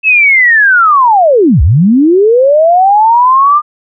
sine linear two-way sweep, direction down then up, 2637 to 60 to 1214 Hz, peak -3 dBFS, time 0.03-3.62 s, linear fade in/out 50 ms, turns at 1.62 s, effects none

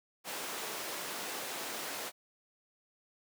pink high-pass noise, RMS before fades -40 dBFS, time 0.24-2.12 s, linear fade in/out 50 ms, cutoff 400 Hz, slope 12 dB/octave, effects none

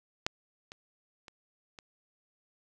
clicks, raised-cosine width 0.2 ms, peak -11 / -27 / -30 / -29 dBFS, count 4, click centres 0.265 / 0.719 / 1.282 / 1.788 s, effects none

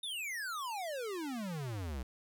square exponential sweep, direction down, 3729 to 60.1 Hz, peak -38 dBFS, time 0.03-2.03 s, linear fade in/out 5 ms, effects none

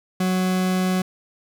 40% pulse tone, 185 Hz, F#3, in tune, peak -18 dBFS, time 0.2-1.02 s, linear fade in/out 5 ms, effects none

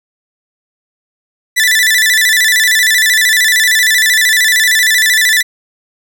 sawtooth tone with vibrato, 1864.7 Hz, A#6, in tune, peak -4 dBFS, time 1.56-5.43 s, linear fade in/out 20 ms, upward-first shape square, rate 13 Hz, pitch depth 100 cents each way, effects none

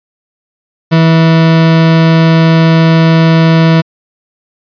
40% pulse tone, 163 Hz, E3, 19 cents flat, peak -3 dBFS, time 0.91-3.82 s, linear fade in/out 20 ms, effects resampled to 11025 Hz

